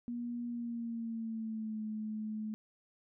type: tone with pitch glide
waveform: sine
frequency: 239.2 to 215.6 Hz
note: A#3 to A3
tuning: +45 to -35 cents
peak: -36 dBFS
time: 0.08-2.54 s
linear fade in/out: 0 ms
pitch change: -180 cents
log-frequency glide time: 0.47-1.82 s
effects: none